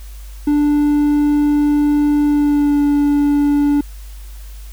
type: tone with pitch glide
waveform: triangle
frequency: 293.6 to 289.2 Hz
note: D4 to D4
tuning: 0 to -27 cents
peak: -9 dBFS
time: 0.47-3.81 s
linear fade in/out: 5 ms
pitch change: -27 cents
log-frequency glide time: 2.26-2.81 s
effects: added 50 Hz sine -30 dBFS peak until 4.72 s + white hiss -45 dBFS RMS until 4.72 s